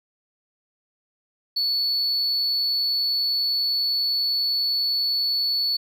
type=tone; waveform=sine; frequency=4435 Hz; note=C#8; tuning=in tune; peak=-18 dBFS; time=1.56-5.77 s; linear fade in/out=10 ms; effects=tanh soft clip ceiling -19 dBFS + 10-bit